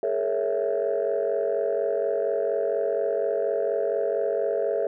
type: chord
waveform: sine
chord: A# half-diminished seventh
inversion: third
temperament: equal with one note detuned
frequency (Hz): 415.3 / 459.5 / 554.4 / 659.3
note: G#4 / A#4 / C#5 / E5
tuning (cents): 0 / -25 / 0 / 0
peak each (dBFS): -27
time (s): 0.03-4.87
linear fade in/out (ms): 2
effects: tanh soft clip ceiling -16 dBFS